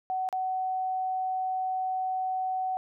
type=tone with dropouts; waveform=sine; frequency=750 Hz; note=F#5; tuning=23 cents sharp; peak=-27 dBFS; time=0.1-2.77 s; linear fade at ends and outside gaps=0 ms; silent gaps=0.289-0.327 s; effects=none